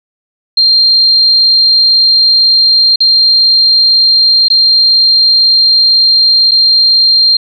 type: tone with dropouts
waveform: sine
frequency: 4186 Hz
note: C8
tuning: in tune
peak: -4 dBFS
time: 0.57-7.37 s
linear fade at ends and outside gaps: 5 ms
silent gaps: 2.959-3.004 / 4.484-4.501 / 6.511-6.516 s
effects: none